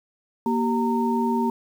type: tone cluster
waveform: sine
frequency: 236 / 387 / 919 Hz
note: A#3 / G4 / A#5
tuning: +22 / -22 / -25 cents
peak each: -22 / -27 / -25 dBFS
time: 0.46-1.5 s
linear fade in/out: 2 ms
effects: 8-bit